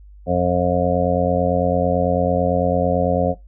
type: harmonic tone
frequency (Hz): 89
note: F2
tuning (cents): +33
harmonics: 1 / 2 / 3 / 5 / 6 / 7 / 8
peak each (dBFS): -24 / -22 / -25 / -25 / -20 / -24 / -24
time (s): 0.26-3.35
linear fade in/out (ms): 50
effects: noise-tail reverb RT60 0.2 s tail -21 dB re dry + added 50 Hz sine -40 dBFS peak until 3.47 s